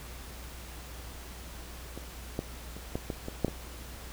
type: clicks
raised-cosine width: 2 ms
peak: -26 / -17 / -29 / -18 / -19 / -22 / -11 / -20 dBFS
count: 8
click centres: 1.976 / 2.391 / 2.766 / 2.955 / 3.102 / 3.284 / 3.447 / 3.482 s
effects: added 60 Hz sine -44 dBFS peak until 4.12 s + pink hiss -47 dBFS RMS until 4.12 s